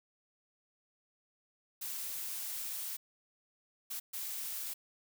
blue noise bursts at uneven times, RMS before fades -40 dBFS, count 3, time 1.81-2.97 / 3.9-4 / 4.13-4.74 s, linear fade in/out 10 ms, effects none

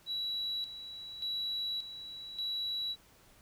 sine tone with tremolo, 3916 Hz, B7, 15 cents flat, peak -32 dBFS, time 0.06-2.96 s, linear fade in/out 50 ms, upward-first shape square, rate 0.86 Hz, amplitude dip 70%, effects tanh soft clip ceiling -29 dBFS + pink hiss -62 dBFS RMS until 3.41 s

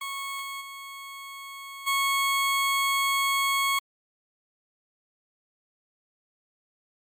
20% pulse tone with level steps, 1100 Hz, C#6, 14 cents flat, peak -27 / -29 / -34 / -18 dBFS, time 0.01-3.79 s, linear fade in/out 5 ms, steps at 0.41 / 0.6 / 1.86 s, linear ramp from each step 20 ms, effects Opus 32 kbps

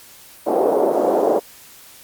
pink band-pass noise, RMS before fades -17 dBFS, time 0.46-1.4 s, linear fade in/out 20 ms, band 360 to 700 Hz, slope 24 dB/octave, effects white hiss -44 dBFS RMS until 2.03 s + Opus 48 kbps

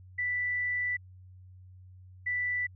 sine tone pair in turn, 1975.5 / 1975.5 Hz, B6 / B6, 0 / 0 cents, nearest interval unison, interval 0 cents, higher neither, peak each -28 dBFS, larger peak neither, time 0.18-0.97 / 2.26-2.67 s, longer first, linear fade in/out 10 ms, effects added 92 Hz sine -49 dBFS peak until 2.75 s

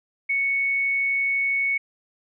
sine tone, 2217 Hz, C#7, in tune, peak -20 dBFS, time 0.29-1.78 s, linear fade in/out 10 ms, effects none

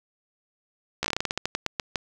slowing click train, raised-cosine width 0.2 ms, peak -8 dBFS, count 16, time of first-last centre 1.03-1.958 s, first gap 14 ms, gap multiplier 1.19, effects none

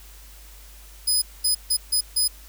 15% pulse tone bursts at uneven times, 5010 Hz, D#8, 11 cents sharp, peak -13 dBFS, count 5, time 1.07-1.22 / 1.44-1.55 / 1.7-1.77 / 1.92-2.01 / 2.16-2.28 s, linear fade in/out 10 ms, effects added 50 Hz sine -44 dBFS peak until 2.48 s + white hiss -49 dBFS RMS until 2.48 s

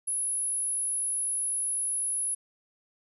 sine tone, 10548 Hz, E9, in tune, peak -27 dBFS, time 0.07-2.35 s, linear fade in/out 10 ms, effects none

